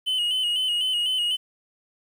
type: tone with vibrato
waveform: triangle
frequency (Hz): 2960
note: F#7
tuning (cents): 0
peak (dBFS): -20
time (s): 0.06-1.37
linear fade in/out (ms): 20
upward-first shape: square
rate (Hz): 4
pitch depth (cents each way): 46
effects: 9-bit